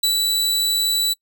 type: tone with ADSR envelope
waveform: sawtooth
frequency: 3951 Hz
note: B7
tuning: in tune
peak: -12 dBFS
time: 0.03-1.14 s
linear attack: 6 ms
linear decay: 96 ms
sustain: -2 dB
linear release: 16 ms
effects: noise-tail reverb RT60 0.1 s tail -25 dB re dry